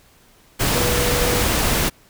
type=tone in noise; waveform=sine; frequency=487.8 Hz; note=B4; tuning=21 cents flat; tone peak=-23 dBFS; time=0.74-1.44 s; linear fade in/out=20 ms; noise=pink; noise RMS=-19 dBFS; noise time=0.59-1.9 s; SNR=-7 dB; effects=pink hiss -53 dBFS RMS until 2.09 s